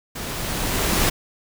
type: noise with level ramp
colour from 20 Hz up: pink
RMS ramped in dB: -31 to -18 dBFS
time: 0.15-1.1 s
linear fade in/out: 10 ms
effects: none